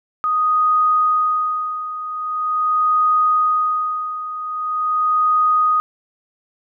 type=tone with tremolo; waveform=sine; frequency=1244.5 Hz; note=D#6; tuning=in tune; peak=-12 dBFS; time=0.24-5.8 s; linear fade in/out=0 ms; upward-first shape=sine; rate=0.43 Hz; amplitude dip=75%; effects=none